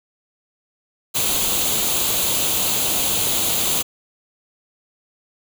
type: noise with comb filter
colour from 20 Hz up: white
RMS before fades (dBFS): -20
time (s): 1.14-3.83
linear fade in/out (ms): 20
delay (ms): 0.28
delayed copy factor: +0.6
effects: none